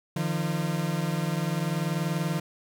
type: tone pair together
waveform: 40% pulse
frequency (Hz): 151.56 / 172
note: D#3 / F3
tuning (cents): -45 / -26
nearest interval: major second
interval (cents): 219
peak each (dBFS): -28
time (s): 0.16-2.4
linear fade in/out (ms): 5
effects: none